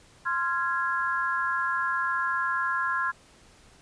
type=chord; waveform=sine; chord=F minor; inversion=second; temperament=equal with one note detuned; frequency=1046.5 / 1380.9 / 1661.2 Hz; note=C6 / F6 / Ab6; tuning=0 / -20 / 0 cents; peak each=-29 dBFS; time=0.25-3.12 s; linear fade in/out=20 ms; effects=pink hiss -56 dBFS RMS until 3.81 s + resampled to 22050 Hz